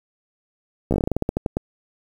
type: slowing click train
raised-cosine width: 2 ms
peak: -7 dBFS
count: 15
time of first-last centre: 0.91-1.569 s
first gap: 14 ms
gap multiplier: 1.17
effects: 7-bit